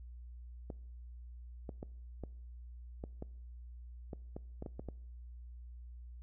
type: clicks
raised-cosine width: 2 ms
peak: -29 dBFS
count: 12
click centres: 0.702 / 1.692 / 1.829 / 2.237 / 3.039 / 3.224 / 4.132 / 4.365 / 4.624 / 4.662 / 4.795 / 4.887 s
effects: noise-tail reverb RT60 0.7 s tail -23 dB re dry + added 60 Hz sine -47 dBFS peak until 6.22 s